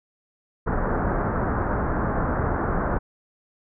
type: low-pass noise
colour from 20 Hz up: pink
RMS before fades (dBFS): -24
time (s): 0.66-2.99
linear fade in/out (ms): 20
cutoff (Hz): 1600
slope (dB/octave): 48
effects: none